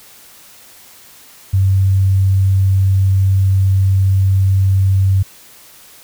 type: tone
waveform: sine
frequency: 96.1 Hz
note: G2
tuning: 34 cents flat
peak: -9 dBFS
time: 1.53-5.23 s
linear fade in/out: 10 ms
effects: white hiss -42 dBFS RMS until 6.03 s